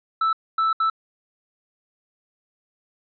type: tone bursts at uneven times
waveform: triangle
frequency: 1318.5 Hz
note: E6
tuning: in tune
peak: -16 dBFS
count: 3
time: 0.21-0.33 / 0.58-0.73 / 0.8-0.9 s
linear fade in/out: 5 ms
effects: resampled to 11025 Hz